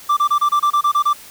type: tone bursts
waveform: triangle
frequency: 1174.7 Hz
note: D6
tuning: in tune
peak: -10 dBFS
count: 10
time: 0.09-1.133 s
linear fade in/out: 10 ms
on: 80 ms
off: 27 ms
effects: white hiss -40 dBFS RMS until 1.3 s